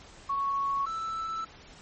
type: tone pair in turn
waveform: sine / triangle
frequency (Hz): 1108.7 / 1321.3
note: C#6 / E6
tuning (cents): 0 / +4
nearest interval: minor third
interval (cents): 304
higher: second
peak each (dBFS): -26 / -29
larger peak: first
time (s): 0.29-0.86 / 0.86-1.45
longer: second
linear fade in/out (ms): 10
effects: pink hiss -51 dBFS RMS until 1.81 s + MP3 32 kbps